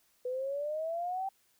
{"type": "exponential sweep", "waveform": "sine", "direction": "up", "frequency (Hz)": [493.9, 784], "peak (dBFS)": -32, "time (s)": [0.25, 1.29], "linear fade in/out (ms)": 5, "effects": ["white hiss -70 dBFS RMS until 1.59 s"]}